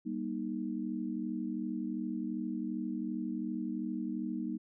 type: chord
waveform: sine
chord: Eb major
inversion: first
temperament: equal with one note detuned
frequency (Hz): 196 / 238.7 / 311.1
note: G3 / Bb3 / Eb4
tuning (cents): 0 / +41 / 0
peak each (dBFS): -39 / -37 / -38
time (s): 0.05-4.58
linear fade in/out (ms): 20
effects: none